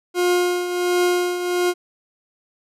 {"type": "tone with tremolo", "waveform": "40% pulse", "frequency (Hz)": 356.2, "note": "F4", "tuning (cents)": 34, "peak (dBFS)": -14, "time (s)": [0.14, 1.74], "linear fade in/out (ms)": 50, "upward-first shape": "triangle", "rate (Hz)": 1.4, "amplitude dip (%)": 65, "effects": ["resampled to 32000 Hz"]}